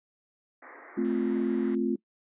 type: band-pass noise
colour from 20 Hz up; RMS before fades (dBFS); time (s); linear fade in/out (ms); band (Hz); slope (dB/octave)
white; -49; 0.62-1.75; 5; 260 to 2100; 96
type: chord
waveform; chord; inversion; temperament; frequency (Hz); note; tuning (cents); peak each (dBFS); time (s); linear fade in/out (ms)
sine; F major; first; equal with one note detuned; 219.1 / 261.6 / 349.2; A3 / C4 / F4; -7 / 0 / 0; -29; 0.97-1.96; 10
type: click train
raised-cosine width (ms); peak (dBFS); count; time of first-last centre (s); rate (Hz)
0.2; -38; 99; 1.05-1.75; 140
effects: noise-tail reverb RT60 0.1 s tail -21 dB re dry + resampled to 8000 Hz